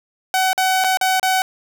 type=tone with dropouts; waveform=sawtooth; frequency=753 Hz; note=F#5; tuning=30 cents sharp; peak=-11 dBFS; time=0.34-1.42 s; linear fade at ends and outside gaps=1 ms; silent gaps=0.531-0.578 / 0.84-0.844 / 0.972-1.012 / 1.197-1.229 s; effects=none